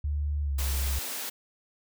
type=tone with pitch glide; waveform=sine; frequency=73.3 to 68 Hz; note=D2 to C#2; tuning=-3 to -33 cents; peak=-26 dBFS; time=0.04-0.99 s; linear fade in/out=5 ms; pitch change=-130 cents; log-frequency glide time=0.43-0.57 s
type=high-pass noise; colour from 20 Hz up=white; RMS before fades=-35 dBFS; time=0.58-1.3 s; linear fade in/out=10 ms; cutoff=210 Hz; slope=48 dB/octave
effects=none